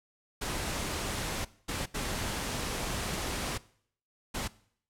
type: noise bursts at uneven times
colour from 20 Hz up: pink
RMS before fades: -34 dBFS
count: 4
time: 0.41-1.45 / 1.68-1.86 / 1.94-3.58 / 4.34-4.48 s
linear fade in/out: 10 ms
effects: noise-tail reverb RT60 0.6 s tail -20 dB re dry + low-pass 11000 Hz 12 dB/octave